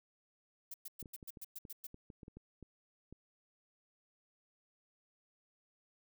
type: noise bursts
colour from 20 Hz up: violet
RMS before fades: -46 dBFS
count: 9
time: 0.71-1.869 s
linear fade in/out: 5 ms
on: 31 ms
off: 110 ms
type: clicks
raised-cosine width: 3 ms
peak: -38 dBFS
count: 12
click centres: 1.027 / 1.058 / 1.228 / 1.372 / 1.652 / 1.944 / 2.102 / 2.232 / 2.281 / 2.37 / 2.627 / 3.126 s
effects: none